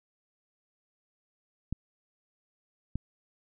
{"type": "clicks", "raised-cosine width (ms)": 5, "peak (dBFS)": -19, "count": 2, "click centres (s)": [1.726, 2.956], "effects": []}